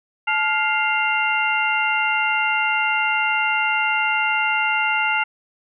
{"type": "tone cluster", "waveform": "sine", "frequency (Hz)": [865, 1407, 2100, 2767], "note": ["A5", "F6", "C7", "F7"], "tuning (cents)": [-30, 12, 6, -17], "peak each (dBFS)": -23, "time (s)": [0.27, 5.24], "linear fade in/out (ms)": 10, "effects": []}